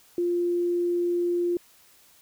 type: tone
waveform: sine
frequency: 349.2 Hz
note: F4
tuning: in tune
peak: -22 dBFS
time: 0.18-1.57 s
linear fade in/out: 2 ms
effects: white hiss -57 dBFS RMS until 2.21 s